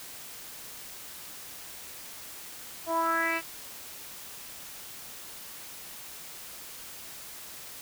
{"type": "tone with low-pass filter sweep", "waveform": "10% pulse", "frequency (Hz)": 329.6, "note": "E4", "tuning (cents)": 0, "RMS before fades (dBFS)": -28, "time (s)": [2.86, 3.42], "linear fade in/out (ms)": 50, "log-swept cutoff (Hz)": [740, 3000], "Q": 4.5, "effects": ["white hiss -44 dBFS RMS until 7.81 s"]}